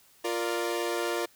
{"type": "chord", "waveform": "sawtooth", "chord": "Bb major", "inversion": "second", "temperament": "equal", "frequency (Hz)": [349.2, 466.2, 587.3], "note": ["F4", "Bb4", "D5"], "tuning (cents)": [0, 0, 0], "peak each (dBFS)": [-27, -29, -31], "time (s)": [0.24, 1.26], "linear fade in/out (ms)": 10, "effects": ["white hiss -60 dBFS RMS until 1.35 s"]}